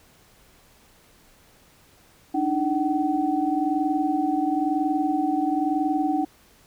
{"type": "tone cluster", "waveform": "sine", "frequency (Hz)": [291.4, 312.4, 757], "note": ["D4", "D#4", "F#5"], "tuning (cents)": [-13, 7, 39], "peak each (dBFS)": -25, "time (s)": [2.34, 6.25], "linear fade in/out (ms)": 10, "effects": ["pink hiss -56 dBFS RMS until 6.66 s"]}